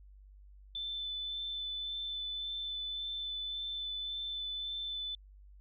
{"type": "tone with vibrato", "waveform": "sine", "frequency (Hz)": 3520, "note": "A7", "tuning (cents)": 0, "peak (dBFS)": -36, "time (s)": [0.75, 5.15], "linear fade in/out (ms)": 2, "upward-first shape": "sine", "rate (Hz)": 1.8, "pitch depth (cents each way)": 10, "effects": ["added 49 Hz sine -53 dBFS peak until 5.6 s"]}